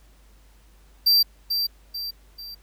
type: tone with echo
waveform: square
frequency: 4699 Hz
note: D8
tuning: in tune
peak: -15 dBFS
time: 1.06-1.23 s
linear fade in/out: 10 ms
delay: 440 ms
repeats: 3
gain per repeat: -7 dB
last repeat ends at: 2.55 s
effects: added 50 Hz sine -51 dBFS peak until 2.62 s + pink hiss -60 dBFS RMS until 2.62 s